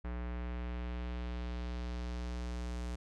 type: tone with low-pass filter sweep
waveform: square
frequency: 60.4 Hz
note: B1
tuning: 38 cents flat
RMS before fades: -39 dBFS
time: 0.04-2.96 s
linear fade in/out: 10 ms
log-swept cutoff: 1900 to 8100 Hz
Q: 1.2
effects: none